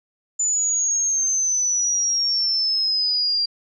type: exponential sweep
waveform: sine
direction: down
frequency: 7040 to 4740 Hz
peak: -18 dBFS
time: 0.39-3.46 s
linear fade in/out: 10 ms
effects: none